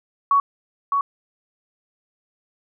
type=tone with echo; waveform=sine; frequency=1120 Hz; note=C#6; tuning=18 cents sharp; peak=-13 dBFS; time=0.31-0.4 s; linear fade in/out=2 ms; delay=610 ms; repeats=1; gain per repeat=-4 dB; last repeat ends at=1.01 s; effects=none